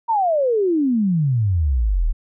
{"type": "exponential sweep", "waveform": "sine", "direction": "down", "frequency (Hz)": [952, 35], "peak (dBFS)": -15, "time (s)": [0.08, 2.13], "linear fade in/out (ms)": 20, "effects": []}